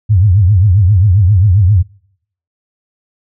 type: tone with vibrato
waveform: sine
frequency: 96.8 Hz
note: G2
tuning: 21 cents flat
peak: -5 dBFS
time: 0.09-1.83 s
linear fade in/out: 20 ms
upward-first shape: triangle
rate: 7.5 Hz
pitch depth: 250 cents each way
effects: noise-tail reverb RT60 0.7 s tail -26 dB re dry